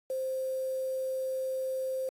sine tone with quantisation, 523.3 Hz, C5, in tune, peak -30 dBFS, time 0.1-2.09 s, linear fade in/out 2 ms, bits 8, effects AAC 64 kbps

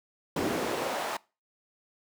brown noise with high-pass filter sweep, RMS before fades -31 dBFS, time 0.36-1.17 s, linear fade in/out 5 ms, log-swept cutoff 260 to 860 Hz, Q 1.3, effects noise-tail reverb RT60 0.3 s tail -23 dB re dry

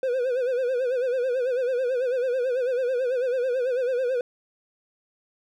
triangle tone with vibrato, 504 Hz, B4, 35 cents sharp, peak -20 dBFS, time 0.03-4.21 s, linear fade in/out 2 ms, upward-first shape sine, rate 9.1 Hz, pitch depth 94 cents each way, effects none

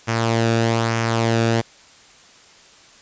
sawtooth tone with flanger, 114.5 Hz, A#2, 31 cents flat, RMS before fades -19 dBFS, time 0.07-1.62 s, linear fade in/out 20 ms, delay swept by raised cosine 0.24 to 0.98 ms, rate 1.1 Hz, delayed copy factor -0.5, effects white hiss -48 dBFS RMS until 3.01 s + resampled to 16000 Hz

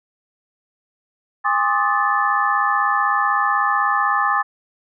sine tone cluster, 815 / 1062 / 1178 / 1258 / 1748 Hz, G#5 / C6 / D6 / D#6 / A6, -33 / +25 / +5 / +19 / -12 cents, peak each -22 dBFS, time 1.44-4.43 s, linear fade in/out 20 ms, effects none

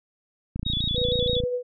click train, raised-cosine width 5 ms, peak -17 dBFS, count 26, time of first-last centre 0.56-1.437 s, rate 28.5 Hz
sine tone with vibrato, 3600 Hz, A7, 39 cents sharp, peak -25 dBFS, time 0.65-1.41 s, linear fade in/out 20 ms, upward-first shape square, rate 6.4 Hz, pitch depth 79 cents each way
sine tone with tremolo, 493.9 Hz, B4, in tune, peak -22 dBFS, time 0.94-1.63 s, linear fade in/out 50 ms, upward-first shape triangle, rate 12 Hz, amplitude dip 45%
effects none

